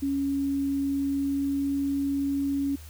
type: tone with pitch glide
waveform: sine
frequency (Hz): 277.2 to 278.8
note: C#4 to C#4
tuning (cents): 0 to +10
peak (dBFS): -24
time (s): 0.02-2.76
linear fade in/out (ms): 10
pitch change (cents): +10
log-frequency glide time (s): 0.8-1.67
effects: added 78 Hz sine -42 dBFS peak until 2.89 s + white hiss -51 dBFS RMS until 2.89 s